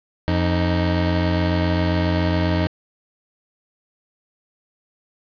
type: tone pair together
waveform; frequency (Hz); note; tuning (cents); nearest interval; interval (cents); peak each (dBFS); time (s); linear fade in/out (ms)
25% pulse; 87.31 / 311.1; F2 / D#4; 0 / 0; octave + minor seventh; 2200; -15 / -19; 0.28-2.67; 0
effects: resampled to 11025 Hz + 8-bit